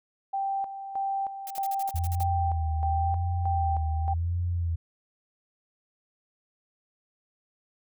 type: tone with tremolo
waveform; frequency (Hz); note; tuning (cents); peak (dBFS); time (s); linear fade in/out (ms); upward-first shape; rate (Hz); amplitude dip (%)
sine; 784; G5; 0; -26; 0.33-4.14; 10; square; 1.6; 65
type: noise bursts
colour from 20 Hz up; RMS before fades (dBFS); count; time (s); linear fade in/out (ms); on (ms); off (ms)
blue; -40; 10; 1.47-2.232; 0; 33; 48
type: tone with vibrato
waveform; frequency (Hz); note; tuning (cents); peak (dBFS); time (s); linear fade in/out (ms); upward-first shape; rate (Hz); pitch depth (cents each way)
sine; 83; E2; +12; -25; 1.94-4.76; 10; sine; 0.9; 97
effects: none